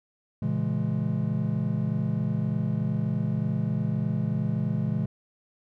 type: chord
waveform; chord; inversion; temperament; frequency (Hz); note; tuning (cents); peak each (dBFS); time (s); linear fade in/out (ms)
triangle; A# half-diminished seventh; none; just; 116.54 / 139.85 / 167.82 / 209.8; A#2 / C#3 / E3 / G#3; 0 / +16 / +31 / +18; -28; 0.42-5.06; 5
effects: none